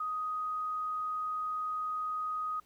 sine tone, 1250 Hz, D#6, 8 cents sharp, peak -32 dBFS, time 0-2.6 s, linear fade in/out 5 ms, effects pink hiss -67 dBFS RMS until 2.65 s

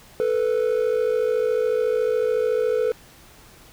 triangle tone pair together, 440 / 493.9 Hz, A4 / B4, 0 / 0 cents, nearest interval major second, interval 200 cents, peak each -19 dBFS, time 0.2-2.92 s, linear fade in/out 0 ms, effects tanh soft clip ceiling -11 dBFS + pink hiss -49 dBFS RMS until 3.72 s

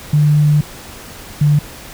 sine tone pair in turn, 149 / 147.63 Hz, D3 / D3, +25 / +9 cents, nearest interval unison, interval 16 cents, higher first, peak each -8 dBFS, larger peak neither, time 0.13-0.61 / 1.41-1.59 s, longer first, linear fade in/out 5 ms, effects pink hiss -34 dBFS RMS until 1.93 s

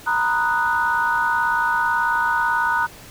sine chord, B major seventh, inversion third, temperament equal with one note detuned, 929.6 / 987.8 / 1244.5 / 1480 Hz, A#5 / B5 / D#6 / F#6, -5 / 0 / 0 / 0 cents, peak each -21 / -26 / -25 / -20 dBFS, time 0.06-2.87 s, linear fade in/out 20 ms, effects tanh soft clip ceiling -8 dBFS + pink hiss -42 dBFS RMS until 3.1 s

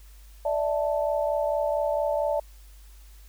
sine chord, D suspended second, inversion none, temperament equal with one note detuned, 587.3 / 651.7 / 880 Hz, D5 / E5 / A5, 0 / -20 / 0 cents, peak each -25 / -28 / -31 dBFS, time 0.45-2.4 s, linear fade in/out 5 ms, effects added 50 Hz sine -46 dBFS peak until 3.28 s + white hiss -58 dBFS RMS until 3.28 s

